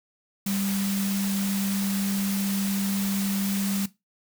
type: tone in noise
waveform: sine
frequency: 197.1 Hz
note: G3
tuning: 10 cents sharp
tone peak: -25 dBFS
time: 0.46-3.86 s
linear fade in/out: 5 ms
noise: white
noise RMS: -33 dBFS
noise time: 0.46-3.86 s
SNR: +5 dB
effects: noise-tail reverb RT60 0.2 s tail -17 dB re dry